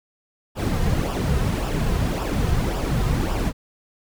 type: noise with flanger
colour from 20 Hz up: brown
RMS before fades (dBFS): -22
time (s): 0.55-3.53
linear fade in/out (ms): 50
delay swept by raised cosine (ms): 0.47 to 3.57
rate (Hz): 1.8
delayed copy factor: -0.6
effects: none